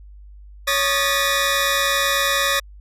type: tone cluster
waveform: 20% pulse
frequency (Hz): 558 / 1226 / 1754 / 1929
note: C#5 / D#6 / A6 / B6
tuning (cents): +11 / -26 / -6 / -41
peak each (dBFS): -18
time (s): 0.67-2.6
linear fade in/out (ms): 10
effects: added 50 Hz sine -39 dBFS peak until 2.8 s + resampled to 32000 Hz